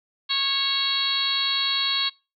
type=harmonic tone; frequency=550 Hz; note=C#5; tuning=14 cents flat; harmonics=2 / 3 / 4 / 5 / 6 / 7 / 8; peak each=-33 / -36 / -33 / -33 / -28 / -25 / -26 dBFS; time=0.29-2.1 s; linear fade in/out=20 ms; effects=noise-tail reverb RT60 0.3 s tail -25 dB re dry